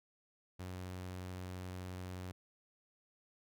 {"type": "tone", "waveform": "sawtooth", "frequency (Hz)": 91.6, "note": "F#2", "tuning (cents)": -17, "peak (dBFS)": -39, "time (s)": [0.59, 2.32], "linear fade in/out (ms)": 10, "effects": []}